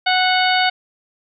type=harmonic tone with a mistuned harmonic; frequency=740 Hz; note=F#5; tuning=in tune; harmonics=1 / 2 / 3 / 4 / 5 / 6; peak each=-17 / -20 / -22 / -23 / -24 / -25 dBFS; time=0.06-0.7 s; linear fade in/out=10 ms; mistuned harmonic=3; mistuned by=-19 cents; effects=none